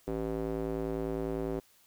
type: tone with band-pass filter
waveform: square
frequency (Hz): 55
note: A1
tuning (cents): 0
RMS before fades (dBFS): -34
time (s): 0.07-1.6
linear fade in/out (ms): 10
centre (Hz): 400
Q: 2
effects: white hiss -64 dBFS RMS until 1.86 s